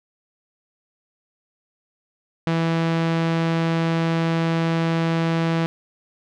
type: tone with low-pass filter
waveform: sawtooth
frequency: 164.81 Hz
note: E3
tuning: in tune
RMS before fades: -21 dBFS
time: 2.47-5.66 s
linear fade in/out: 0 ms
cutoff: 3600 Hz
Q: 0.79
effects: none